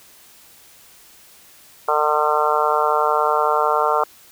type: harmonic tone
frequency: 150.9 Hz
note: D3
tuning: 47 cents sharp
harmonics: 3 / 4 / 5 / 6 / 7 / 8 / 9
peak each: -23 / -23 / -23 / -23 / -23 / -23 / -23 dBFS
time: 1.88-4.04 s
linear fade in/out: 5 ms
effects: white hiss -48 dBFS RMS until 4.31 s

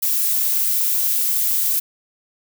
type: noise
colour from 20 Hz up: violet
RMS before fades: -19 dBFS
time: 0.02-1.8 s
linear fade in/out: 10 ms
effects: none

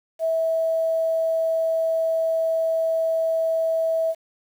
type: tone with quantisation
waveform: sine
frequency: 651 Hz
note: E5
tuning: 22 cents flat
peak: -19 dBFS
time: 0.19-4.15 s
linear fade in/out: 50 ms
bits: 8
effects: none

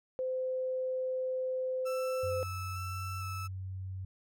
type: tone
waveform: sine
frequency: 515 Hz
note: C5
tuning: 28 cents flat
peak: -31 dBFS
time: 0.19-2.43 s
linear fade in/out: 0 ms
type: tone with vibrato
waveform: 35% pulse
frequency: 1318.5 Hz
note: E6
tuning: in tune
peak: -38 dBFS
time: 1.85-3.48 s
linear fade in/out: 20 ms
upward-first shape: square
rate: 1.1 Hz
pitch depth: 12 cents each way
type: tone with pitch glide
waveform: sine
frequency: 92.5 to 94.23 Hz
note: F#2 to F#2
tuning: 0 to +32 cents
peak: -37 dBFS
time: 2.23-4.05 s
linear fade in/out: 5 ms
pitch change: +32 cents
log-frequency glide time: 2.89-3.01 s
effects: none

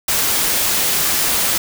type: noise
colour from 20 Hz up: white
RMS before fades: -17 dBFS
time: 0.08-1.58 s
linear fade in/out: 5 ms
effects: none

